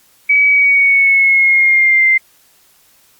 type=tone with pitch glide; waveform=sine; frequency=2276 to 2087 Hz; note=C#7 to C7; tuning=+45 to -5 cents; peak=-7 dBFS; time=0.29-2.18 s; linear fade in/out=10 ms; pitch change=-150 cents; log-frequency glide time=0.49-2.06 s; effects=white hiss -51 dBFS RMS until 3.19 s + Opus 48 kbps